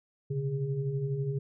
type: tone cluster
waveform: sine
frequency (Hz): 128.7 / 140.8 / 408.9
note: C3 / C#3 / G#4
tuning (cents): -28 / +27 / -27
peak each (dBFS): -37 / -30 / -36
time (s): 0.3-1.39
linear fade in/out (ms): 10
effects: none